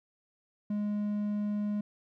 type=tone; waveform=triangle; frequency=207.7 Hz; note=G#3; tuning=in tune; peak=-27 dBFS; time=0.7-1.81 s; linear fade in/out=5 ms; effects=none